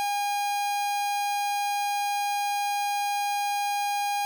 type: tone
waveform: 45% pulse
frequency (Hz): 814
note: G#5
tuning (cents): -35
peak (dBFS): -25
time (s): 0-4.25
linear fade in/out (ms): 0
effects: 11-bit